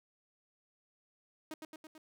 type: tone with echo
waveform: sawtooth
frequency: 313.2 Hz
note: D#4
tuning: 11 cents sharp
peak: -37 dBFS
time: 1.51-1.54 s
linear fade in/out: 2 ms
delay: 110 ms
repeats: 4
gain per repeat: -3 dB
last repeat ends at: 1.98 s
effects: none